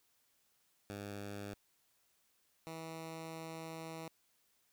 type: tone pair in turn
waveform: 10% pulse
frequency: 101.4 / 162.13 Hz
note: G#2 / E3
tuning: -41 / -28 cents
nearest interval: minor sixth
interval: 813 cents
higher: second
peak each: -35 / -36 dBFS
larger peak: first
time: 0.9-1.54 / 2.67-4.08 s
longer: second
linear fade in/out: 0 ms
effects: white hiss -75 dBFS RMS until 4.72 s